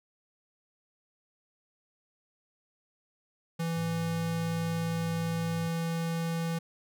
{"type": "tone", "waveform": "square", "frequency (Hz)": 166, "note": "E3", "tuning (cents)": 12, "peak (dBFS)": -30, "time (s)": [3.59, 6.59], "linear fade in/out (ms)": 10}
{"type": "tone with vibrato", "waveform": "sine", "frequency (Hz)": 106.6, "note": "G#2", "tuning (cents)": 46, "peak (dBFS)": -38, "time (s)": [3.76, 5.69], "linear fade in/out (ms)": 20, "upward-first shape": "sine", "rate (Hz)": 2, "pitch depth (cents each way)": 34}
{"effects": []}